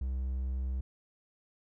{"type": "tone", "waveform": "triangle", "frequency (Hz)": 64.7, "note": "C2", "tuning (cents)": -19, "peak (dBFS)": -29, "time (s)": [0.01, 0.81], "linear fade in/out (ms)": 5, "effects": []}